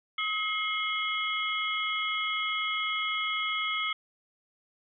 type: tone cluster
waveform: sine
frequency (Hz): 1275 / 2143 / 2995 / 3313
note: D#6 / C7 / F#7 / G#7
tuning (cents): +42 / +41 / +20 / -5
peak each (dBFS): -33 / -31 / -38 / -34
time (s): 0.18-3.93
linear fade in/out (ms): 5
effects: none